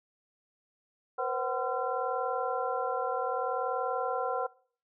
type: tone cluster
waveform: sine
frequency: 480.4 / 521 / 754 / 1025 / 1364 Hz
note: B4 / C5 / F#5 / C6 / F6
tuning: -48 / -7 / +32 / -36 / -41 cents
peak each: -36 / -35 / -34 / -37 / -36 dBFS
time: 1.18-4.47 s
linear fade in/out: 10 ms
effects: noise-tail reverb RT60 0.5 s tail -24 dB re dry